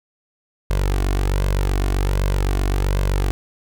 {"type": "tone with flanger", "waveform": "sawtooth", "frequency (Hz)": 47.79, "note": "G1", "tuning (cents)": -43, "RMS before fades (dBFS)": -19, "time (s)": [0.7, 3.31], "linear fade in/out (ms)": 0, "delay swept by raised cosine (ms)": [1.9, 2.79], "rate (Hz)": 1.3, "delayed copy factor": 0.55, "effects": []}